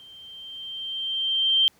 sine tone with level ramp, 3143 Hz, G7, 4 cents sharp, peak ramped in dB -45 to -15 dBFS, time 0-1.68 s, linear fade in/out 0 ms, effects pink hiss -60 dBFS RMS until 1.79 s + high-pass 60 Hz 12 dB/octave

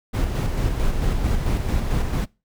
brown noise with tremolo, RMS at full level -20 dBFS, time 0.13-2.26 s, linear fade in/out 20 ms, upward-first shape square, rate 4.5 Hz, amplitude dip 35%, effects noise-tail reverb RT60 0.3 s tail -25 dB re dry

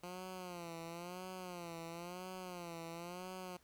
10% pulse tone with vibrato, 175.6 Hz, F3, 10 cents sharp, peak -37 dBFS, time 0.03-3.57 s, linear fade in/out 5 ms, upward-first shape sine, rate 0.98 Hz, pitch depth 100 cents each way, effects pink hiss -70 dBFS RMS until 3.63 s

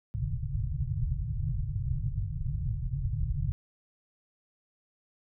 white low-pass noise, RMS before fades -31 dBFS, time 0.14-3.52 s, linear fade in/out 0 ms, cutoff 150 Hz, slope 96 dB/octave, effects none

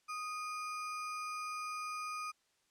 sine tone with sample-and-hold, 1244.5 Hz, D#6, in tune, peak -38 dBFS, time 0.08-2.32 s, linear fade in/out 20 ms, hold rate 3675 Hz, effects white hiss -75 dBFS RMS until 2.7 s + low-pass 8000 Hz 12 dB/octave

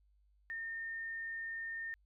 sine tone, 1821 Hz, A#6, 41 cents flat, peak -39 dBFS, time 0.5-1.94 s, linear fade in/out 0 ms, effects added 50 Hz sine -67 dBFS peak until 2.05 s

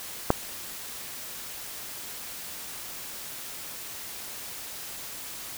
click, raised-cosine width 1 ms, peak -4 dBFS, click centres 0.304 s, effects white hiss -39 dBFS RMS until 5.57 s

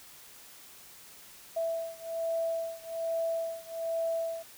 sine beating tone pair, 660 / 661.2 Hz, E5 / E5, +2 / +5 cents, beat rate 1.2 Hz, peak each -33 / -34 dBFS, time 1.56-4.43 s, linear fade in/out 10 ms, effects white hiss -52 dBFS RMS until 4.57 s

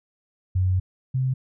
sine tone pair in turn, 92.5 / 130.26 Hz, F#2 / C3, 0 / -7 cents, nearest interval tritone, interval 593 cents, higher second, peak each -18 / -20 dBFS, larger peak first, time 0.55-0.8 / 1.14-1.34 s, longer first, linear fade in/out 10 ms, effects none

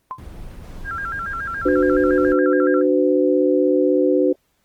sine tone with exponential decay, 1032 Hz, C6, 24 cents flat, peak -21 dBFS, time 0.11-0.23 s, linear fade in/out 0 ms, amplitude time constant 25 ms
brown noise, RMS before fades -35 dBFS, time 0.18-2.33 s, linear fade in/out 5 ms
sine tone with vibrato, 1480 Hz, F#6, in tune, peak -24 dBFS, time 0.84-2.83 s, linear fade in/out 50 ms, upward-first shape square, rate 7.1 Hz, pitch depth 150 cents each way
sine chord, B minor, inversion first, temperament equal with one note detuned, 293.7 / 370 / 506.9 Hz, D4 / F#4 / B4, 0 / 0 / +45 cents, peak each -18 dBFS, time 1.65-4.33 s, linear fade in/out 10 ms
effects pink hiss -66 dBFS RMS until 4.64 s + Opus 24 kbps

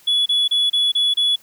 sine tone bursts, 3404 Hz, G#7, 42 cents sharp, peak -12 dBFS, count 6, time 0.07-1.36 s, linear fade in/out 10 ms, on 190 ms, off 30 ms, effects tanh soft clip ceiling -13 dBFS + white hiss -51 dBFS RMS until 1.42 s

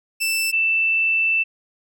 sawtooth / sine tone pair in turn, 2658 / 2658 Hz, E7 / E7, +14 / +14 cents, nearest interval unison, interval 0 cents, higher neither, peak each -16 dBFS, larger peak neither, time 0.2-0.52 / 0.52-1.44 s, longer second, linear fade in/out 20 ms, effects none

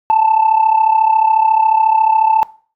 sine tone with amplitude modulation, 880 Hz, A5, in tune, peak -4 dBFS, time 0.1-2.43 s, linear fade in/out 0 ms, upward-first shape sine, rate 34.1 Hz, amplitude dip 75%, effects noise-tail reverb RT60 0.4 s tail -21 dB re dry + tanh soft clip ceiling -4 dBFS

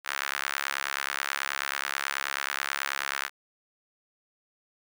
sawtooth tone with high-pass filter, 69.3 Hz, C#2, in tune, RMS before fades -32 dBFS, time 0.04-3.3 s, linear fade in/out 50 ms, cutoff 1500 Hz, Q 1.9, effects none

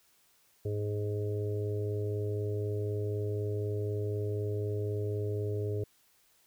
harmonic tone, 104 Hz, G#2, 3 cents sharp, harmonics 1 / 3 / 4 / 5 / 6, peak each -32 / -44 / -35 / -46 / -48 dBFS, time 0.65-5.84 s, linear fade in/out 5 ms, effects white hiss -67 dBFS RMS until 6.46 s

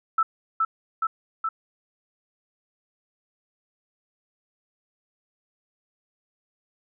sine tone with echo, 1318.5 Hz, E6, in tune, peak -17 dBFS, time 0.18-0.23 s, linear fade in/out 5 ms, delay 420 ms, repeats 3, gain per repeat -2 dB, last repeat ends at 1.49 s, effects none

